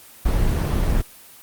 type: noise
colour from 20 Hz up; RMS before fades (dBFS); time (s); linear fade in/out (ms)
brown; -19; 0.25-1.02; 10
effects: white hiss -45 dBFS RMS until 1.42 s + Opus 24 kbps